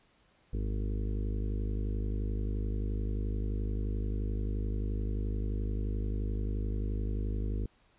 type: harmonic tone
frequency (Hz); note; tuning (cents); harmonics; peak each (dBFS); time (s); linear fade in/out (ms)
51.5; G#1; -14; 1 / 2 / 4 / 5 / 6 / 7 / 8 / 9; -31 / -37 / -43 / -45 / -47 / -48 / -49 / -50; 0.53-7.66; 5
effects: pink hiss -67 dBFS RMS until 7.98 s + resampled to 8000 Hz

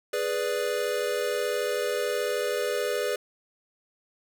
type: chord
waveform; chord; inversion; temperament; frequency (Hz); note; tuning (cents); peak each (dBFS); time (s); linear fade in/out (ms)
square; G# diminished; none; equal; 415.3 / 493.9 / 587.3; G#4 / B4 / D5; 0 / 0 / 0; -31 / -30 / -32; 0.13-3.16; 5
effects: none

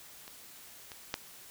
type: clicks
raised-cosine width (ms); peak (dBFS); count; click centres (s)
0.2; -29 / -27 / -14; 3; 0.279 / 0.918 / 1.141
effects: white hiss -52 dBFS RMS until 1.5 s

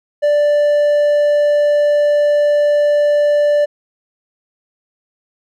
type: tone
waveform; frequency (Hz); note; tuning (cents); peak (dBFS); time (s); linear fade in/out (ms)
triangle; 587.3; D5; 0; -8; 0.22-3.66; 20
effects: none

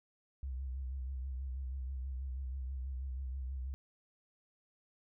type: tone with vibrato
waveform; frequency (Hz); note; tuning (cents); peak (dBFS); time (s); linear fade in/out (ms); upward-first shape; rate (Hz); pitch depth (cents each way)
sine; 65.41; C2; 0; -37; 0.43-3.74; 0; sine; 6.2; 68
effects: none

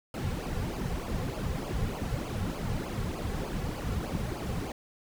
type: noise with flanger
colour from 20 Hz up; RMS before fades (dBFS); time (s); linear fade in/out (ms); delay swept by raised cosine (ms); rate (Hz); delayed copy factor
brown; -33; 0.14-4.72; 2; 0.52 to 3.32; 3.3; -0.8
effects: none

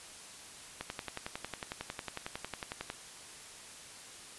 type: click train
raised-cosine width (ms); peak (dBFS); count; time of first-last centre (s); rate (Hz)
0.3; -21; 24; 0.81-2.901; 11
effects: white hiss -50 dBFS RMS until 4.38 s + resampled to 24000 Hz

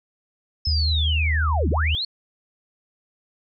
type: linear two-way sweep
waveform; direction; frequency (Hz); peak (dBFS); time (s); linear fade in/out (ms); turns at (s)
sine; down then up; 5274 to 108.1 to 4429; -23; 0.65-2.05; 5; 1.7
type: tone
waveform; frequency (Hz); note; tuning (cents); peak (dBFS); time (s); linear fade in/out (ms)
sine; 77.78; D#2; 0; -19; 0.67-1.95; 0
effects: none

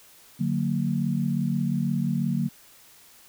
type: chord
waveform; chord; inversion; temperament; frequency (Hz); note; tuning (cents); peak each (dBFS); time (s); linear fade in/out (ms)
sine; D augmented; none; just; 146.83 / 183.54 / 229.4; D3 / F#3 / A#3; 0 / -14 / -28; -27; 0.39-2.49; 20
effects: white hiss -53 dBFS RMS until 3.28 s

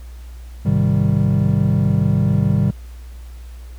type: chord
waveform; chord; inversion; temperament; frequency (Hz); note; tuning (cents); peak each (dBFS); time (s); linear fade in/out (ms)
triangle; Ab major seventh; none; equal; 103.83 / 130.81 / 155.56 / 196; Ab2 / C3 / Eb3 / G3; 0 / 0 / 0 / 0; -17; 0.65-2.71; 10
effects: added 60 Hz sine -32 dBFS peak until 3.78 s + pink hiss -50 dBFS RMS until 3.78 s

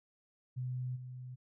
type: tone with level steps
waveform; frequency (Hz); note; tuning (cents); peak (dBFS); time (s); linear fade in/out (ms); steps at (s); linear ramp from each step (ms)
sine; 126.4; B2; +41; -35 / -43; 0.56-1.36; 20; 0.95; 20
effects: none

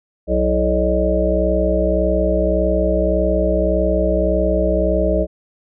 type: harmonic tone with a mistuned harmonic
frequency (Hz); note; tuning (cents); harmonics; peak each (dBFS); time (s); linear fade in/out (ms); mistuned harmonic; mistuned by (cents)
61.74; B1; 0; 1 / 3 / 5 / 7 / 9 / 10; -19 / -23 / -23 / -23 / -22 / -19; 0.27-5.27; 50; 5; +100
effects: none

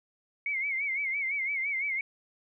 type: tone with vibrato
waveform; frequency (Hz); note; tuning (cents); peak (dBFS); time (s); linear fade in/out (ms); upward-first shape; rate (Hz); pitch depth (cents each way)
sine; 2189; C#7; -22; -28; 0.46-2.01; 2; sine; 5.9; 94
effects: none

